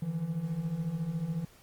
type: beating tone pair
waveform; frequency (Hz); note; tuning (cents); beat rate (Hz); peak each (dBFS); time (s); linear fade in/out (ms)
triangle; 153 / 167; D#3 / E3; -29 / +23; 14; -35 / -30; 0.02-1.45; 5
effects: pink hiss -59 dBFS RMS until 1.62 s + Opus 32 kbps